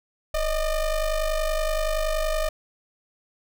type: ring-modulated tone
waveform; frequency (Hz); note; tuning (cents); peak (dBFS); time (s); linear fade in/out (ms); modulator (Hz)
square; 300.7; D4; +41; -20; 0.34-2.49; 5; 326
effects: none